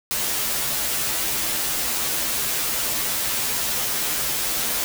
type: noise with comb filter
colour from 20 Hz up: white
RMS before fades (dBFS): -24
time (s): 0.11-4.84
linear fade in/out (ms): 0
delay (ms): 11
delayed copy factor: -1
effects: none